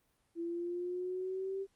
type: exponential sweep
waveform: sine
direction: up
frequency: 335.1 to 392 Hz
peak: -35 dBFS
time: 0.35-1.67 s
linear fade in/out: 50 ms
effects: pink hiss -75 dBFS RMS until 1.75 s + Opus 32 kbps